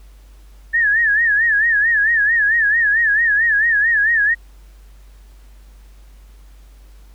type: tone with vibrato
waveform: sine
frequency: 1760 Hz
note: A6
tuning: in tune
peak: -12 dBFS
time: 0.73-4.35 s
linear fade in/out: 20 ms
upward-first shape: sine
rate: 4.5 Hz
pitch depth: 120 cents each way
effects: added 49 Hz sine -40 dBFS peak until 7.14 s + pink hiss -55 dBFS RMS until 7.14 s